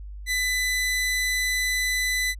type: tone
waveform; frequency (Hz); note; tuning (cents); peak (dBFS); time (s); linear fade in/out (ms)
sawtooth; 2000; B6; +21; -19; 0.26-2.35; 50
effects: added 50 Hz sine -35 dBFS peak until 2.39 s + resampled to 32000 Hz